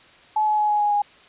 sine tone with pitch steps, 857 / 850.1 / 843.3 / 836.5 / 829.7 / 823 Hz, A5 / G#5 / G#5 / G#5 / G#5 / G#5, -46 / +40 / +26 / +12 / -2 / -16 cents, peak -17 dBFS, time 0.36-1.02 s, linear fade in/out 5 ms, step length 110 ms, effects white hiss -50 dBFS RMS until 1.28 s + resampled to 8000 Hz

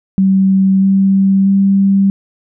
sine tone with pitch steps, 192 / 194.01 / 196.03 Hz, G3 / G3 / G3, -36 / -18 / 0 cents, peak -7 dBFS, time 0.18-2.1 s, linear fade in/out 0 ms, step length 640 ms, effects none

